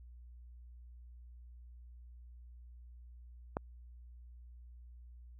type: click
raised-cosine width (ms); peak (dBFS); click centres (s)
1; -20; 3.569
effects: added 60 Hz sine -51 dBFS peak until 5.39 s